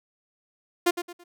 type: tone with echo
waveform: sawtooth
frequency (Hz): 350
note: F4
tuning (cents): +4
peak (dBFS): -14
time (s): 0.86-0.91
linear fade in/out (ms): 10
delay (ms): 110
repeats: 3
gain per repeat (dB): -10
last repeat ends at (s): 1.24
effects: none